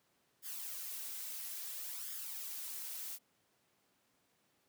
blue noise with flanger, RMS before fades -44 dBFS, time 0.42-3.19 s, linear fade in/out 50 ms, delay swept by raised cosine 0.59 to 3.99 ms, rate 0.59 Hz, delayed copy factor +0.55, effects pink hiss -75 dBFS RMS until 4.68 s + high-pass 150 Hz 12 dB/octave

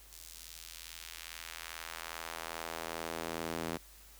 sawtooth tone with high-pass filter sweep, 82.41 Hz, E2, in tune, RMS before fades -43 dBFS, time 0.11-3.78 s, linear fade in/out 20 ms, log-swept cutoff 6400 to 240 Hz, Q 0.81, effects added 50 Hz sine -58 dBFS peak until 4.19 s + white hiss -58 dBFS RMS until 4.19 s

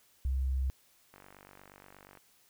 sine tone, 65.8 Hz, C2, 10 cents sharp, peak -28 dBFS, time 0.25-0.7 s, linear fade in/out 0 ms
click train, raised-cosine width 0.5 ms, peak -37 dBFS, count 51, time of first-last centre 1.14-2.173 s, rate 48.4 Hz
effects white hiss -66 dBFS RMS until 2.49 s

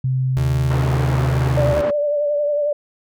sine tone with pitch glide, 130 to 128.73 Hz, C3 to C3, -11 to -28 cents, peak -16 dBFS, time 0.04-1.73 s, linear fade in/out 5 ms, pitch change -17 cents, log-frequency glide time 1.09-1.3 s
30% pulse tone, 75.3 Hz, D2, 44 cents sharp, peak -19 dBFS, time 0.37-1.81 s, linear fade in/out 0 ms
pink band-pass noise, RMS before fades -27 dBFS, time 0.7-1.91 s, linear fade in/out 10 ms, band 200 to 1400 Hz, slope 12 dB/octave
sine tone with vibrato, 586 Hz, D5, 4 cents flat, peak -16 dBFS, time 1.57-2.73 s, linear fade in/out 5 ms, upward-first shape triangle, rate 11 Hz, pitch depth 41 cents each way
effects none

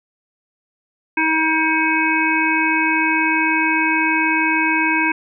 harmonic tone, 318.1 Hz, D#4, 38 cents sharp, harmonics 1 / 3 / 5 / 7 / 8, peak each -21 / -21 / -21 / -21 / -21 dBFS, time 1.17-5.12 s, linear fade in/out 5 ms, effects none

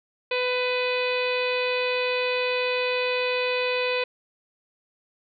harmonic tone, 499.2 Hz, B4, 19 cents sharp, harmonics 1 / 2 / 3 / 4 / 5 / 6 / 7 / 8 / 9, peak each -25 / -33 / -37 / -35 / -28 / -39 / -37 / -37 / -43 dBFS, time 0.31-4.04 s, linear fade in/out 5 ms, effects none

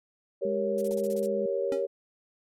sine chord, G diminished, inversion none, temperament equal, 392 / 466.2 / 554.4 Hz, G4 / Bb4 / Db5, 0 / 0 / 0 cents, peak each -31 / -31 / -29 dBFS, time 0.41-1.87 s, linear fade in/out 20 ms
sine tone, 205.9 Hz, G#3, 15 cents flat, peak -33 dBFS, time 0.45-1.46 s, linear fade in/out 2 ms
violet noise bursts, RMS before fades -39 dBFS, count 8, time 0.78-1.26 s, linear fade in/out 0 ms, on 32 ms, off 32 ms
square tone with exponential decay, 275 Hz, C#4, 14 cents flat, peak -30 dBFS, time 1.72-1.86 s, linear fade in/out 1 ms, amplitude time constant 29 ms
effects low-pass 11000 Hz 12 dB/octave + MP3 64 kbps

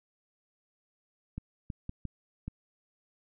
clicks, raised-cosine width 5 ms, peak -24 dBFS, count 5, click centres 1.38 / 1.702 / 1.894 / 2.053 / 2.48 s, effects none

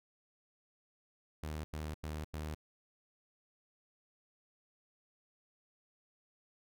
sawtooth tone bursts, 76.8 Hz, D#2, 22 cents flat, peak -35 dBFS, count 4, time 1.43-2.546 s, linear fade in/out 0 ms, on 210 ms, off 92 ms, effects none

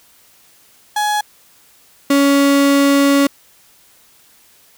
35% pulse tone pair in turn, 839 / 280 Hz, G#5 / C#4, +17 / +18 cents, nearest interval octave + perfect fifth, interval 1899 cents, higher first, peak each -13 / -8 dBFS, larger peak second, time 0.96-1.21 / 2.1-3.27 s, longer second, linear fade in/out 5 ms, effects white hiss -50 dBFS RMS until 4.77 s

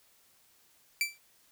sawtooth tone with exponential decay, 2334 Hz, D7, 11 cents flat, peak -20 dBFS, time 1.01-1.18 s, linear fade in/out 1 ms, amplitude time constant 36 ms, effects white hiss -65 dBFS RMS until 1.51 s

